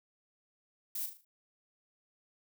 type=noise with echo; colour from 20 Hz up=violet; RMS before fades=-37 dBFS; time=0.95-1.06 s; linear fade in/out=5 ms; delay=38 ms; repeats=5; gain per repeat=-7 dB; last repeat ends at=1.25 s; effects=none